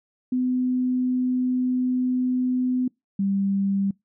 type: tone pair in turn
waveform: sine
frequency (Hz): 252.7 / 196.87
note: B3 / G3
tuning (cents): +40 / +8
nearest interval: major third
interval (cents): 432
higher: first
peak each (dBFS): -20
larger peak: neither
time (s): 0.32-2.88 / 3.19-3.91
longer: first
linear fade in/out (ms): 5
effects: noise-tail reverb RT60 0.2 s tail -26 dB re dry